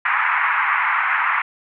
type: band-pass noise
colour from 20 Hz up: pink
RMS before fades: -19 dBFS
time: 0.05-1.42 s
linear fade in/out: 5 ms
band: 930 to 2300 Hz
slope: 48 dB/octave
effects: none